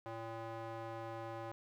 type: tone with band-pass filter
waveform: square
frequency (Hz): 113.7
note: A#2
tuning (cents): -43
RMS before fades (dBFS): -45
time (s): 0.06-1.52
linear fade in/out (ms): 0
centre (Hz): 780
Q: 1.2
effects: 12-bit